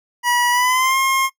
25% pulse tone with pitch glide, 969 to 1069 Hz, B5 to C6, -33 to +37 cents, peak -11 dBFS, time 0.23-1.3 s, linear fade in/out 50 ms, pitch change +170 cents, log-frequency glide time 0.51-0.97 s, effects noise-tail reverb RT60 0.1 s tail -21 dB re dry

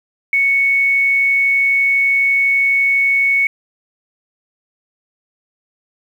sine tone, 2217 Hz, C#7, in tune, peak -11 dBFS, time 0.33-3.47 s, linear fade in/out 2 ms, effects 7-bit

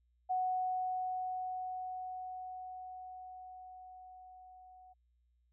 sine tone with level ramp, 740 Hz, F#5, in tune, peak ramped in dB -30 to -55 dBFS, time 0.29-4.94 s, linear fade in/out 20 ms, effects added 60 Hz sine -70 dBFS peak until 5.52 s

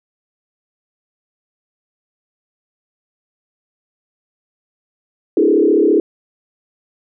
sine tone with frequency modulation, 370 Hz, F#4, in tune, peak -9 dBFS, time 5.37-6 s, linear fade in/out 2 ms, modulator 34.8 Hz, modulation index 2.2, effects none

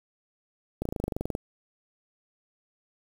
slowing click train, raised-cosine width 2 ms, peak -16 dBFS, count 14, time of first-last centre 0.82-1.351 s, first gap 34 ms, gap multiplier 1.03, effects 7-bit

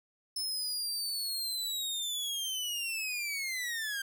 sawtooth linear sweep, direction down, 5260 to 1576 Hz, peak -30 dBFS, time 0.36-4.02 s, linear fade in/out 5 ms, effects none

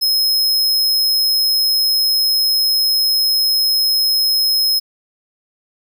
45% pulse tone, 5140 Hz, E8, 45 cents flat, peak -13 dBFS, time 0.01-4.8 s, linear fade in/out 20 ms, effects none

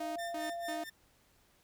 sawtooth tone bursts, 311.1 Hz, D#4, in tune, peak -36 dBFS, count 3, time 0-0.84 s, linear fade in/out 5 ms, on 160 ms, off 180 ms
sine tone, 686 Hz, F5, 31 cents flat, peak -37 dBFS, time 0-0.84 s, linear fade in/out 10 ms
sawtooth tone with tremolo, 1796 Hz, A6, 35 cents sharp, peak -37 dBFS, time 0.18-0.9 s, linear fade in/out 10 ms, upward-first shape sine, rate 4.4 Hz, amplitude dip 90%
effects pink hiss -68 dBFS RMS until 1.63 s

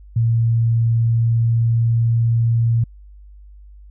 sine tone with pitch glide, 115.1 to 115.77 Hz, A#2 to A#2, -22 to -11 cents, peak -13 dBFS, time 0.16-2.84 s, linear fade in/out 5 ms, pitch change +11 cents, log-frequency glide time 0.74-2.15 s, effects added 50 Hz sine -39 dBFS peak until 3.9 s

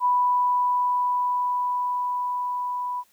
sine tone with level ramp, 987.8 Hz, B5, in tune, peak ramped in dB -17 to -26 dBFS, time 0-3.04 s, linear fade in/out 50 ms, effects white hiss -62 dBFS RMS until 3.12 s

